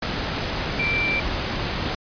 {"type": "tone in noise", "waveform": "sine", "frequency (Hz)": 2349, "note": "D7", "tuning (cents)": 0, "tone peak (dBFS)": -21, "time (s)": [0.79, 1.2], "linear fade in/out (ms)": 5, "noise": "pink", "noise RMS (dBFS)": -26, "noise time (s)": [0.02, 1.95], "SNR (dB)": 2, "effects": ["resampled to 11025 Hz"]}